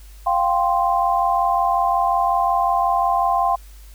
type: chord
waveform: sine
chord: F suspended second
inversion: none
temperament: equal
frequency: 698.5 / 784 / 1046.5 Hz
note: F5 / G5 / C6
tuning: 0 / 0 / 0 cents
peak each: -20 dBFS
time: 0.26-3.56 s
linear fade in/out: 10 ms
effects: added 50 Hz sine -39 dBFS peak until 3.94 s + white hiss -51 dBFS RMS until 3.94 s